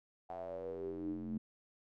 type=tone with band-pass filter sweep; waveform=square; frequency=44.05 Hz; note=F1; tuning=16 cents sharp; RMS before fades=-42 dBFS; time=0.29-1.38 s; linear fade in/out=10 ms; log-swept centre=750 to 220 Hz; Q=9.4; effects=none